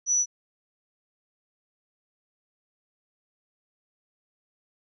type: tone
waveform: sine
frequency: 5920 Hz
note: F#8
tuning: in tune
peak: -20 dBFS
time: 0.06-0.26 s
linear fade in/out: 50 ms
effects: none